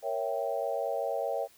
sine chord, A# diminished seventh, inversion none, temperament equal, 466.2 / 554.4 / 659.3 / 784 Hz, A#4 / C#5 / E5 / G5, 0 / 0 / 0 / 0 cents, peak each -36 / -33 / -34 / -36 dBFS, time 0.02-1.48 s, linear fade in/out 50 ms, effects white hiss -60 dBFS RMS until 1.57 s

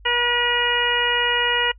harmonic tone with a mistuned harmonic, 481.3 Hz, B4, 45 cents flat, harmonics 1 / 2 / 3 / 4 / 5 / 6, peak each -27 / -25 / -26 / -23 / -28 / -22 dBFS, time 0.05-1.72 s, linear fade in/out 10 ms, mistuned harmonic 5, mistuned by +15 cents, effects noise-tail reverb RT60 0.1 s tail -26 dB re dry + added 50 Hz sine -43 dBFS peak until 1.78 s

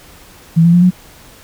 sine tone with pitch steps, 164.81 / 170.23 / 175.82 / 181.6 Hz, E3 / F3 / F3 / F#3, 0 / -44 / +12 / -32 cents, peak -5 dBFS, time 0.56-0.908 s, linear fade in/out 20 ms, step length 87 ms, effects pink hiss -41 dBFS RMS until 1.43 s

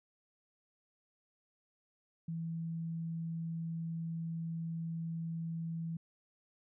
sine tone, 164.81 Hz, E3, in tune, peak -36 dBFS, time 2.28-5.97 s, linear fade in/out 5 ms, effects none

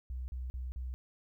sine tone bursts, 63.1 Hz, B1, 38 cents sharp, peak -36 dBFS, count 4, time 0.1-0.94 s, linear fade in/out 0 ms, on 180 ms, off 40 ms, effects 13-bit

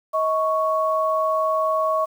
sine tone pair together, 634.4 / 1110 Hz, D#5 / C#6, +33 / +2 cents, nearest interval minor seventh, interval 969 cents, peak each -21 dBFS, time 0.13-2.06 s, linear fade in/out 20 ms, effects 8-bit

